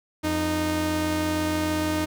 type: tone pair together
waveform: sawtooth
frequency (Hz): 86.44 / 308.4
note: F2 / D#4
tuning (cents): -17 / -15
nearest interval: octave + minor seventh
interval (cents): 2202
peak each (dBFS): -26 / -20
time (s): 0.23-2.06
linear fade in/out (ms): 20
effects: none